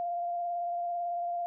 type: tone with vibrato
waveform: sine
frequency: 696 Hz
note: F5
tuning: 6 cents flat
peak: -30 dBFS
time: 0-1.46 s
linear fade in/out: 0 ms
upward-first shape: square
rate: 18 Hz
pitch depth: 14 cents each way
effects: none